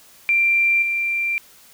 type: tone with level steps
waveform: sine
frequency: 2365 Hz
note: D7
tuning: 12 cents sharp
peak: -14 / -19 dBFS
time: 0.29-1.38 s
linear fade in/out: 0 ms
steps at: 0.82 s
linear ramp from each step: 5 ms
effects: white hiss -49 dBFS RMS until 1.73 s